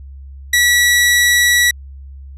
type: tone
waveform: sawtooth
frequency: 1940 Hz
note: B6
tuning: 31 cents flat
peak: -6 dBFS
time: 0.53-1.71 s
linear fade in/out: 5 ms
effects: added 68 Hz sine -31 dBFS peak until 2.37 s + resampled to 32000 Hz